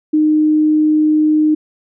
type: tone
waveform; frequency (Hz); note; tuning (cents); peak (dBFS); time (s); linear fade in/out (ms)
sine; 306.9; D#4; -24; -9; 0.13-1.55; 10
effects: none